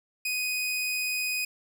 sawtooth tone, 2496 Hz, D#7, 5 cents sharp, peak -24 dBFS, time 0.25-1.45 s, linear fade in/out 5 ms, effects none

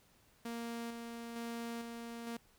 sawtooth tone with tremolo, 233.1 Hz, A#3, in tune, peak -36 dBFS, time 0.45-2.37 s, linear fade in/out 5 ms, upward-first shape square, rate 1.1 Hz, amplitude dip 35%, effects pink hiss -68 dBFS RMS until 2.58 s

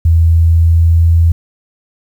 sine tone with pitch glide, 82.41 to 83.27 Hz, E2 to E2, 0 to +18 cents, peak -5 dBFS, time 0.05-1.32 s, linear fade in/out 5 ms, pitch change +18 cents, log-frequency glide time 0.2-1.09 s, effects 7-bit

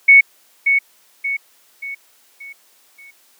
sine tone with echo, 2217 Hz, C#7, in tune, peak -4 dBFS, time 0.08-0.21 s, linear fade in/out 10 ms, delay 580 ms, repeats 5, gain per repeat -7 dB, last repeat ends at 3.11 s, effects white hiss -54 dBFS RMS until 3.39 s + high-pass 300 Hz 12 dB/octave

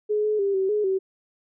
sine tone with pitch steps, 421.6 / 425.8 / 397 / 382.5 / 420.6 / 381.9 Hz, G#4 / G#4 / G4 / G4 / G#4 / G4, +26 / +43 / +22 / -42 / +22 / -45 cents, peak -20 dBFS, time 0.09-0.99 s, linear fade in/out 20 ms, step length 150 ms, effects none

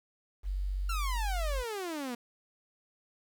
sine tone, 47.6 Hz, F#1, 50 cents sharp, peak -30 dBFS, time 0.43-1.64 s, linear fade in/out 50 ms
sawtooth exponential sweep, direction down, 1396.9 to 233.1 Hz, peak -31 dBFS, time 0.89-2.15 s, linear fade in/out 5 ms
effects 10-bit

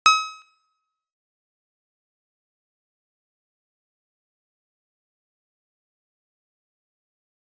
sawtooth tone with exponential decay, 1277 Hz, D#6, 45 cents sharp, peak -4 dBFS, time 0.06-0.42 s, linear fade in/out 0 ms, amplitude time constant 78 ms, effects noise-tail reverb RT60 1.0 s tail -25 dB re dry + resampled to 16000 Hz

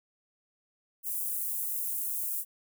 white high-pass noise, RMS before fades -33 dBFS, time 1.03-2.45 s, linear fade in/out 50 ms, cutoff 9600 Hz, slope 24 dB/octave, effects none

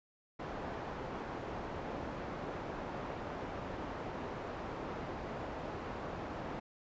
white low-pass noise, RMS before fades -42 dBFS, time 0.39-6.6 s, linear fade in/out 10 ms, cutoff 830 Hz, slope 12 dB/octave, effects resampled to 16000 Hz

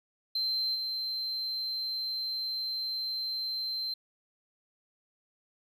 triangle tone with level steps, 4114 Hz, C8, 30 cents flat, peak -26 / -30 dBFS, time 0.35-3.94 s, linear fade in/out 5 ms, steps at 0.74 s, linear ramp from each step 20 ms, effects tanh soft clip ceiling -22 dBFS

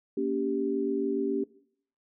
sine chord, G diminished, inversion first, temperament just, 235.2 / 282.2 / 392 Hz, Bb3 / Db4 / G4, +16 / +31 / 0 cents, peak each -33 / -30 / -29 dBFS, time 0.17-1.44 s, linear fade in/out 5 ms, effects noise-tail reverb RT60 0.6 s tail -19 dB re dry

